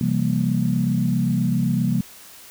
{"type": "chord", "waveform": "sine", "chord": "C dominant seventh", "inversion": "none", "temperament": "equal with one note detuned", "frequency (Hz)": [130.81, 168.28, 196, 233.1], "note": ["C3", "E3", "G3", "Bb3"], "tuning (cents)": [0, 36, 0, 0], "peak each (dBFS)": -23, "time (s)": [0.01, 2.01], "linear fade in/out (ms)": 2, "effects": ["tanh soft clip ceiling -7 dBFS", "white hiss -44 dBFS RMS until 2.5 s"]}